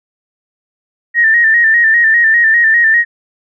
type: tone with vibrato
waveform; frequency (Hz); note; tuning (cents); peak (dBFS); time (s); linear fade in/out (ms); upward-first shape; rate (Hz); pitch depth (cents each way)
sine; 1831; A#6; -32; -6; 1.14-3.05; 50; square; 5; 48
effects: none